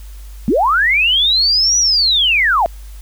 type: linear two-way sweep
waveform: sine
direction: up then down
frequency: 184 to 5920 to 622 Hz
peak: -10 dBFS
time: 0.48-2.66 s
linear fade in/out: 0 ms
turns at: 1.78 s
effects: added 50 Hz sine -30 dBFS peak until 3.01 s + white hiss -46 dBFS RMS until 3.01 s